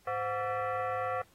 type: tone with frequency modulation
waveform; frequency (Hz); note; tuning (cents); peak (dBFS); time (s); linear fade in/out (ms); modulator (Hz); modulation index
sine; 104.8; G#2; +16; -30; 0.07-1.22; 5; 622; 2.2
effects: pink hiss -65 dBFS RMS until 1.34 s + AAC 48 kbps